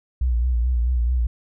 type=tone with vibrato; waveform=sine; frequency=60.6 Hz; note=B1; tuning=32 cents flat; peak=-17 dBFS; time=0.21-1.27 s; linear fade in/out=5 ms; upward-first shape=sine; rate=4.6 Hz; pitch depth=77 cents each way; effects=none